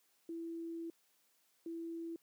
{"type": "tone bursts at uneven times", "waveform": "sine", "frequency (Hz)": 332.5, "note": "E4", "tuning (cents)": 15, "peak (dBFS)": -40, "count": 2, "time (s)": [[0.29, 0.9], [1.66, 2.16]], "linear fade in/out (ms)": 2, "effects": ["white hiss -74 dBFS RMS until 2.22 s", "high-pass 200 Hz 12 dB/octave"]}